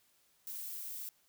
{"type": "noise", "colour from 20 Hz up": "violet", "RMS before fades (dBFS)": -43, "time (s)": [0.47, 1.09], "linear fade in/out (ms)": 0, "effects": ["white hiss -71 dBFS RMS until 1.28 s"]}